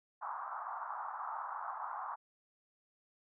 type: band-pass noise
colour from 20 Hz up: pink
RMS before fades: -42 dBFS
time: 0.21-2.16 s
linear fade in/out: 20 ms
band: 800 to 1300 Hz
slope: 48 dB/octave
effects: none